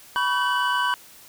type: tone cluster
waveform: triangle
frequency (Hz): 984 / 1123 / 1535 / 2973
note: B5 / C#6 / G6 / F#7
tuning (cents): -7 / +22 / -37 / +8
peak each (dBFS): -22 / -26 / -23 / -28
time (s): 0.16-0.94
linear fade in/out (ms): 0
effects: white hiss -48 dBFS RMS until 1.28 s